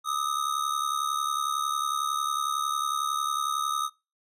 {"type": "ring-modulated tone", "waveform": "square", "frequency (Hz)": 1244.5, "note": "D#6", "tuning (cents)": 0, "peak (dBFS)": -24, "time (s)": [0.04, 3.9], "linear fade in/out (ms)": 50, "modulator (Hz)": 35.5, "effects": ["noise-tail reverb RT60 0.3 s tail -25 dB re dry", "resampled to 32000 Hz"]}